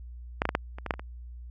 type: clicks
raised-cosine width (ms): 0.5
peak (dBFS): -9 / -10 / -11 / -8 / -25 / -18 / -9 / -22 / -23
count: 9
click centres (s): 0.419 / 0.454 / 0.491 / 0.551 / 0.785 / 0.863 / 0.908 / 0.939 / 0.995
effects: added 60 Hz sine -40 dBFS peak until 1.5 s